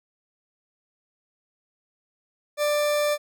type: tone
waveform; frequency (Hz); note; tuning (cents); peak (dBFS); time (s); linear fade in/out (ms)
40% pulse; 591; D5; +11; -20; 2.57-3.18; 50
effects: none